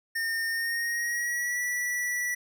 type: tone with pitch glide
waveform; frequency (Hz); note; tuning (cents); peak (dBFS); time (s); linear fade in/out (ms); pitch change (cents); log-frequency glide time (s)
square; 1823 to 1953.8; A#6 to B6; -39 to -19; -28; 0.15-2.35; 10; +120; 0.49-1.62
effects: none